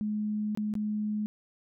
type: tone with dropouts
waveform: sine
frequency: 211.4 Hz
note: G#3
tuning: 31 cents sharp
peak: -28 dBFS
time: 0.01-1.26 s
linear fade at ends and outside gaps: 0 ms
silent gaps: 0.55-0.574 / 0.739-0.753 s
effects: none